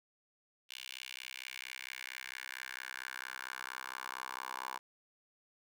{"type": "tone with high-pass filter sweep", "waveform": "10% pulse", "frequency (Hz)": 64.4, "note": "C2", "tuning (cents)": -27, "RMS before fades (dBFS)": -45, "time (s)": [0.69, 4.79], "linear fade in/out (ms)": 20, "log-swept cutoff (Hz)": [2900, 990], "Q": 2.8, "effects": []}